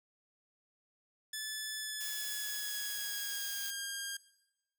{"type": "tone with pitch glide", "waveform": "10% pulse", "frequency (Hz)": [1736, 1610.4], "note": ["A6", "G6"], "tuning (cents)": [-24, 46], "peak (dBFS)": -29, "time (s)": [1.33, 4.17], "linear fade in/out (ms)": 5, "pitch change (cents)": -130, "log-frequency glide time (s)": [1.79, 3.77]}
{"type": "noise", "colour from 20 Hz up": "blue", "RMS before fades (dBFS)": -43, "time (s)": [2, 3.71], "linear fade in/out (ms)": 10}
{"effects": ["noise-tail reverb RT60 1.0 s tail -20 dB re dry"]}